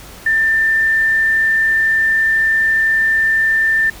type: tone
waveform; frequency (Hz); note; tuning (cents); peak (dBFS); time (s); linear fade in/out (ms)
sine; 1786; A6; +25; -11; 0.26-3.9; 5
effects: added 50 Hz sine -42 dBFS peak until 4 s + pink hiss -37 dBFS RMS until 4 s